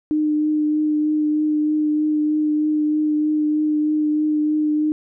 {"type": "tone with vibrato", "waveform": "sine", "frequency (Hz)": 303.7, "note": "D#4", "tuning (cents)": -42, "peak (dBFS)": -16, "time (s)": [0.11, 4.92], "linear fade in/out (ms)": 0, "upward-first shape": "triangle", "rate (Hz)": 3.2, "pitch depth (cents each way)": 15, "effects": []}